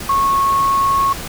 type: tone in noise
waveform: sine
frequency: 1098 Hz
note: C#6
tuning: 17 cents flat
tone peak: -12 dBFS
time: 0.09-1.13 s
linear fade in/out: 5 ms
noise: pink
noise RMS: -28 dBFS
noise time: 0-1.28 s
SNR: +13 dB
effects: none